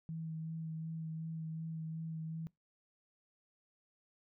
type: tone with vibrato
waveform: sine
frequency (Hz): 160.9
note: E3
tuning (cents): -42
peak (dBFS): -39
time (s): 0.09-2.47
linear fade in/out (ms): 0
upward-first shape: sine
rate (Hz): 2.7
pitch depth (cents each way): 16
effects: noise-tail reverb RT60 0.2 s tail -23 dB re dry